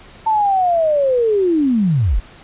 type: linear sweep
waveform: sine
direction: down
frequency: 897 to 32.71 Hz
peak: -12 dBFS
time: 0.26-2.2 s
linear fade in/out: 10 ms
effects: pink hiss -42 dBFS RMS until 2.43 s + resampled to 8000 Hz